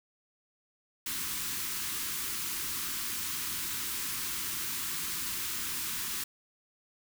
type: band-stop noise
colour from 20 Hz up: white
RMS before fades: -35 dBFS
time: 1.06-6.24 s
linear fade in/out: 5 ms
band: 390 to 960 Hz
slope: 48 dB/octave
effects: none